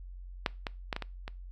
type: clicks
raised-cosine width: 0.3 ms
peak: -11 / -17 / -15 / -18 / -20 / -23 dBFS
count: 6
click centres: 0.462 / 0.668 / 0.928 / 0.964 / 1.023 / 1.279 s
effects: noise-tail reverb RT60 0.3 s tail -23 dB re dry + added 45 Hz sine -42 dBFS peak until 1.51 s